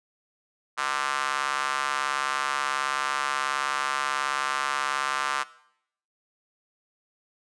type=tone with high-pass filter; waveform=square; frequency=69.3 Hz; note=C#2; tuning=in tune; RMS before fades=-28 dBFS; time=0.77-5.44 s; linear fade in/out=20 ms; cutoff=1200 Hz; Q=2.9; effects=noise-tail reverb RT60 0.7 s tail -18 dB re dry + resampled to 22050 Hz